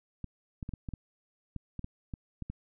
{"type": "clicks", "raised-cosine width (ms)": 5, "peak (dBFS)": -25, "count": 12, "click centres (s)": [0.243, 0.628, 0.691, 0.737, 0.888, 0.937, 1.563, 1.793, 1.844, 2.138, 2.423, 2.5], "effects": []}